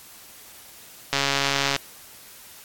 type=click train; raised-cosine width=0.2 ms; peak=-4 dBFS; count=89; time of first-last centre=1.13-1.763 s; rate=139 Hz; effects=white hiss -46 dBFS RMS until 2.64 s + AAC 64 kbps